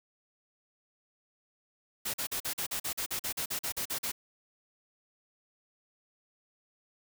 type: noise bursts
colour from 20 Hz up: white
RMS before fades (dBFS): -34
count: 16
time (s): 2.05-4.119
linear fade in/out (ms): 10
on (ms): 89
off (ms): 43
effects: none